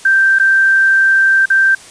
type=tone with dropouts; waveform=sine; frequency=1568 Hz; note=G6; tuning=in tune; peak=-7 dBFS; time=0.05-1.75 s; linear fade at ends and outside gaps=5 ms; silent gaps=0.387-0.397 / 1.457-1.501 s; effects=white hiss -37 dBFS RMS until 1.9 s + resampled to 22050 Hz